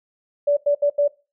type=tone bursts at uneven times; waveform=sine; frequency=578 Hz; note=D5; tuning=28 cents flat; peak=-14 dBFS; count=4; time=0.47-0.57 / 0.66-0.75 / 0.82-0.9 / 0.98-1.08 s; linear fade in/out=10 ms; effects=noise-tail reverb RT60 0.3 s tail -20 dB re dry